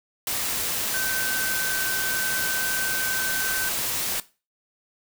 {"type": "tone in noise", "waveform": "sine", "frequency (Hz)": 1535, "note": "G6", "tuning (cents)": -37, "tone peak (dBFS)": -27, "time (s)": [0.94, 3.69], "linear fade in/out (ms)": 2, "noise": "white", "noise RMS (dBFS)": -27, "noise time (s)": [0.27, 4.2], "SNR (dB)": -3, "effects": ["noise-tail reverb RT60 0.3 s tail -17 dB re dry"]}